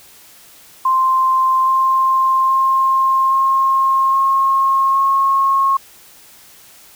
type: tone with pitch steps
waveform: sine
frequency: 1046.5 / 1054.4 / 1062.3 / 1070.3 / 1078.4 / 1086.5 Hz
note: C6 / C6 / C6 / C6 / C#6 / C#6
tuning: 0 / +13 / +26 / +39 / -48 / -35 cents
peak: -11 dBFS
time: 0.85-5.77 s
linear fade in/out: 5 ms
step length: 820 ms
effects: white hiss -44 dBFS RMS until 6.95 s